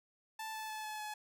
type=tone with pitch steps; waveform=sawtooth; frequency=880 / 872.4 / 864.9 / 857.4 / 850 Hz; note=A5 / A5 / A5 / A5 / G#5; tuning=0 / -15 / -30 / -45 / +40 cents; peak=-37 dBFS; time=0.39-1.14 s; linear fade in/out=5 ms; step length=150 ms; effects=none